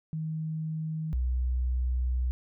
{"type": "tone pair in turn", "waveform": "sine", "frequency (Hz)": [157.9, 62.48], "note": ["D#3", "B1"], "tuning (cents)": [26, 21], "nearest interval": "octave + major third", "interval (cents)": 1605, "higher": "first", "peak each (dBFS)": [-30, -25], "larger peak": "second", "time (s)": [[0.13, 1.13], [1.13, 2.31]], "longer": "second", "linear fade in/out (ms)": 0, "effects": []}